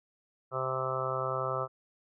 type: harmonic tone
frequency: 130.81 Hz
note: C3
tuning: in tune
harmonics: 1 / 3 / 4 / 5 / 6 / 7 / 8 / 9 / 10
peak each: -39 / -39 / -36 / -38 / -44 / -45 / -41 / -37 / -36 dBFS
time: 0.51-1.68 s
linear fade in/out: 50 ms
effects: none